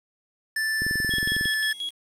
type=tone with pitch glide; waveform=square; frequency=1760 to 1743.8 Hz; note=A6 to A6; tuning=0 to -16 cents; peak=-24 dBFS; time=0.56-1.73 s; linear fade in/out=5 ms; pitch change=-16 cents; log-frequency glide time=0.76-1.6 s
type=click train; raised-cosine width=3 ms; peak=-20 dBFS; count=15; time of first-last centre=0.82-1.456 s; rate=22 Hz
type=tone with tremolo; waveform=triangle; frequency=3322 Hz; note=G#7; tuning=in tune; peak=-26 dBFS; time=1.1-1.91 s; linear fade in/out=10 ms; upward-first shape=square; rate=5.7 Hz; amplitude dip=75%
effects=resampled to 32000 Hz + 8-bit